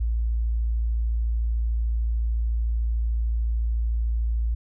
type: tone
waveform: sine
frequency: 56.8 Hz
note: A#1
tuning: 44 cents flat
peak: -21 dBFS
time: 0-4.55 s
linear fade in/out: 10 ms
effects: none